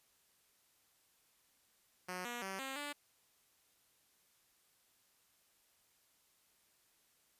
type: tone with pitch steps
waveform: 5% pulse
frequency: 181.9 / 240.5 / 192.4 / 267.8 / 290.6 Hz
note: F#3 / B3 / G3 / C4 / D4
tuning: -29 / -46 / -32 / +40 / -18 cents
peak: -30 dBFS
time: 2.08-2.93 s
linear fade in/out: 10 ms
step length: 170 ms
effects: white hiss -73 dBFS RMS until 7.39 s + resampled to 32000 Hz